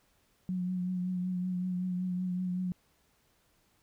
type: tone with vibrato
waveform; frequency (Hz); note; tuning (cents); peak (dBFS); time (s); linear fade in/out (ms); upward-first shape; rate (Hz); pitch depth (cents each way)
sine; 181.8; F#3; -30; -30; 0.49-2.72; 0; triangle; 5.3; 33
effects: pink hiss -70 dBFS RMS until 3.82 s